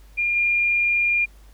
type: tone with level steps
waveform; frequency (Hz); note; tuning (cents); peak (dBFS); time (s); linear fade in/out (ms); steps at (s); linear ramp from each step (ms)
sine; 2408; D7; +43; -19 / -17; 0.17-1.26; 20; 0.35; 20
effects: added 50 Hz sine -45 dBFS peak until 1.53 s + pink hiss -57 dBFS RMS until 1.53 s